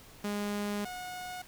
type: tone pair in turn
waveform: sawtooth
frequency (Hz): 205.6 / 728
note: G#3 / F#5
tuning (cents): -17 / -28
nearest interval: octave + minor seventh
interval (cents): 2189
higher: second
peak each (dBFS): -28 / -35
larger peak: first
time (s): 0.24-0.85 / 0.85-1.42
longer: first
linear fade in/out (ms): 5
effects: pink hiss -54 dBFS RMS until 1.47 s